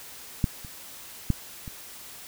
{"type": "clicks", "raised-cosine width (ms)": 5, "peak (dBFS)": [-9, -29, -9, -25], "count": 4, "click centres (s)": [0.442, 0.648, 1.303, 1.678], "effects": ["white hiss -44 dBFS RMS until 2.27 s"]}